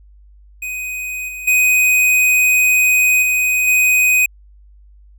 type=tone with level steps; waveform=square; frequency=2501 Hz; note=D#7; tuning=8 cents sharp; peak=-23 / -27 / -11 / -14 / -11 dBFS; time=0.62-4.26 s; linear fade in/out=5 ms; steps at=1.28 / 1.47 / 3.22 / 3.67 s; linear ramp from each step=10 ms; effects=added 50 Hz sine -42 dBFS peak until 5.18 s